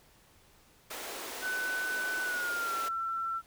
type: high-pass noise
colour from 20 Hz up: pink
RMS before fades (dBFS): -41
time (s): 0.9-2.89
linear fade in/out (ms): 10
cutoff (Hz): 330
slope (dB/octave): 24
type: tone with pitch glide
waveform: sine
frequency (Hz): 1500 to 1344.1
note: F#6 to E6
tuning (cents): +23 to +33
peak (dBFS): -31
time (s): 1.41-3.42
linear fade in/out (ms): 50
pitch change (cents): -190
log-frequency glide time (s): 2.22-2.81
effects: pink hiss -62 dBFS RMS until 3.46 s